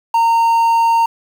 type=tone with quantisation; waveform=triangle; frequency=920 Hz; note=A#5; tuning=23 cents flat; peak=-8 dBFS; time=0.14-1.06 s; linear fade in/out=5 ms; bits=6; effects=none